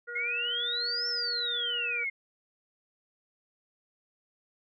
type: harmonic tone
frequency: 478.1 Hz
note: A#4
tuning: 44 cents sharp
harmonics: 1 / 3 / 4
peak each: -43 / -37 / -46 dBFS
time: 0.07-2.05 s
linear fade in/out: 20 ms
type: exponential two-way sweep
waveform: sine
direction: up then down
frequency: 2109 to 5440 to 2109 Hz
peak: -29 dBFS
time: 0.15-2.1 s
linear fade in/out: 10 ms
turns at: 1.08 s
effects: none